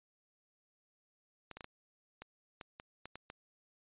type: clicks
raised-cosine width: 0.3 ms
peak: -30 dBFS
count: 10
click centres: 1.513 / 1.57 / 1.608 / 1.644 / 2.22 / 2.612 / 2.799 / 3.056 / 3.156 / 3.301 s
effects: resampled to 8000 Hz